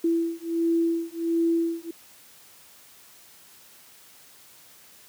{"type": "beating tone pair", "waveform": "sine", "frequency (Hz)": [332.8, 334.2], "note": ["E4", "E4"], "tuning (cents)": [17, 24], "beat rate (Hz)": 1.4, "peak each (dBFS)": -25, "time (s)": [0.04, 1.91], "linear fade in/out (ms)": 5, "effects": ["white hiss -52 dBFS RMS until 5.08 s", "high-pass 80 Hz 12 dB/octave"]}